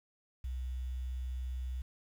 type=tone with quantisation; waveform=sine; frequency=63.2 Hz; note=B1; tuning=41 cents sharp; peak=-35 dBFS; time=0.44-1.82 s; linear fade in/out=5 ms; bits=10; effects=none